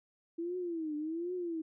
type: tone with vibrato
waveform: sine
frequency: 329.6 Hz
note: E4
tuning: in tune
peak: -34 dBFS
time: 0.38-1.62 s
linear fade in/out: 10 ms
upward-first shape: triangle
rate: 1.3 Hz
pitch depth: 190 cents each way
effects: none